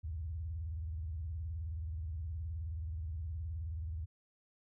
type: tone with vibrato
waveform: sine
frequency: 79.6 Hz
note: D#2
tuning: 40 cents sharp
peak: -37 dBFS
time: 0.03-4.06 s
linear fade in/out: 20 ms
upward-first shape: square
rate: 19 Hz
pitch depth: 190 cents each way
effects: none